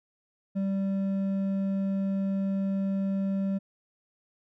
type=tone with hard clipping; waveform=sine; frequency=194.8 Hz; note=G3; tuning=11 cents flat; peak=-27 dBFS; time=0.55-3.59 s; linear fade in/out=20 ms; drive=5 dB; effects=none